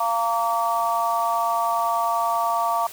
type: harmonic tone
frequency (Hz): 230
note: A#3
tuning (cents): -23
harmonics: 3 / 4 / 5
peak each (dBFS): -24 / -24 / -24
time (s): 0-2.87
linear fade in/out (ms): 5
effects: white hiss -40 dBFS RMS until 2.92 s